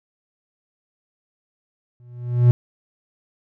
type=tone with exponential growth; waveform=triangle; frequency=121.7 Hz; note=B2; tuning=25 cents flat; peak=-5 dBFS; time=2-2.51 s; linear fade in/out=0 ms; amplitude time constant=110 ms; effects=none